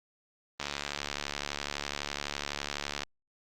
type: click train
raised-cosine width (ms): 0.2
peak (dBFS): -15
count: 176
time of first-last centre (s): 0.6-3.034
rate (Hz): 71.9
effects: Opus 24 kbps